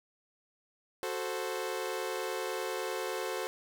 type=chord; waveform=sawtooth; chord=F# diminished; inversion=none; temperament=equal; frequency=370 / 440 / 523.3 Hz; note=F#4 / A4 / C5; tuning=0 / 0 / 0 cents; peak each=-34 dBFS; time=1.03-3.47 s; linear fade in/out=0 ms; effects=none